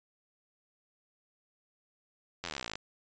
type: slowing click train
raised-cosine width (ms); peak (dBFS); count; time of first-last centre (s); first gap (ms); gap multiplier
0.2; -19; 22; 2.44-2.755; 11; 1.03
effects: resampled to 16000 Hz